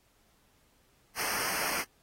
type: noise with comb filter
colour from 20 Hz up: pink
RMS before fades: -33 dBFS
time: 1.15-1.85 s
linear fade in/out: 50 ms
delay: 0.27 ms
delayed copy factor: -0.95
effects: pink hiss -68 dBFS RMS until 2.02 s + AAC 48 kbps